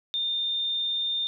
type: tone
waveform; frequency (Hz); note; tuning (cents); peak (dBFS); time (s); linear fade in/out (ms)
sine; 3619; A7; +48; -25; 0.14-1.27; 0
effects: none